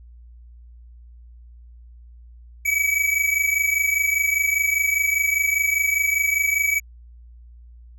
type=tone pair together; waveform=square; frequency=2269 / 2294 Hz; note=C#7 / D7; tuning=+40 / -41 cents; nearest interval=unison; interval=19 cents; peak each=-22 dBFS; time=2.65-6.8 s; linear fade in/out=10 ms; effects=added 59 Hz sine -42 dBFS peak until 7.98 s